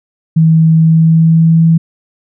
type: tone with pitch glide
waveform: sine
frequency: 161.1 to 164.01 Hz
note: E3 to E3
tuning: -39 to -8 cents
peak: -4 dBFS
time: 0.36-1.78 s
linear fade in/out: 10 ms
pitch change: +31 cents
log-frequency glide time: 0.75-1.65 s
effects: none